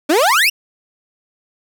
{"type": "exponential sweep", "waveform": "30% pulse", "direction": "up", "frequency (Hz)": [279.2, 2909], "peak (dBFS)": -8, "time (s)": [0.09, 0.5], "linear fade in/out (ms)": 10, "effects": []}